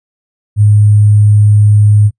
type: tone with sample-and-hold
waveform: sine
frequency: 104.4 Hz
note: G#2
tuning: 10 cents sharp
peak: -3 dBFS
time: 0.56-2.11 s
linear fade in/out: 50 ms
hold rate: 8820 Hz
effects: noise-tail reverb RT60 0.1 s tail -26 dB re dry + resampled to 22050 Hz